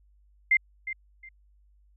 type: tone with echo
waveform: sine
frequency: 2093 Hz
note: C7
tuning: in tune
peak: -17 dBFS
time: 0.51-0.57 s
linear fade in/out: 5 ms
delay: 360 ms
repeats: 2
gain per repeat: -13 dB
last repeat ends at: 1.29 s
effects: added 50 Hz sine -58 dBFS peak until 1.96 s